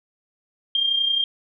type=tone with amplitude modulation; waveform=sine; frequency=3200 Hz; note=G7; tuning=35 cents sharp; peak=-16 dBFS; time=0.75-1.24 s; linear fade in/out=2 ms; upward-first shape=sine; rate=31.3 Hz; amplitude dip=55%; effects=none